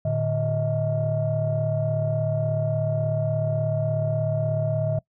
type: tone cluster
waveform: sine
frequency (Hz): 112 / 148.5 / 635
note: A2 / D3 / D#5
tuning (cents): +31 / +20 / +35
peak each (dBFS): -25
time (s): 0.05-4.99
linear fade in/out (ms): 5
effects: noise-tail reverb RT60 0.1 s tail -23 dB re dry + tanh soft clip ceiling -14 dBFS